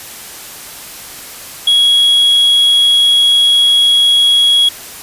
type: tone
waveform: triangle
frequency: 3322 Hz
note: G#7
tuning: in tune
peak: -5 dBFS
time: 1.67-4.69 s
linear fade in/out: 5 ms
effects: white hiss -30 dBFS RMS until 5.02 s + resampled to 32000 Hz